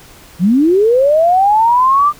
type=linear sweep; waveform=sine; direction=up; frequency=160.3 to 1203 Hz; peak=-7 dBFS; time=0.39-2.13 s; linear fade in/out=50 ms; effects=pink hiss -40 dBFS RMS until 2.19 s